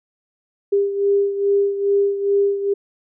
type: beating tone pair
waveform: sine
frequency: 400 / 402.4 Hz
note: G4 / G4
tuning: +35 / +45 cents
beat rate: 2.4 Hz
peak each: -16 / -22 dBFS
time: 0.72-2.74 s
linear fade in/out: 10 ms
effects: none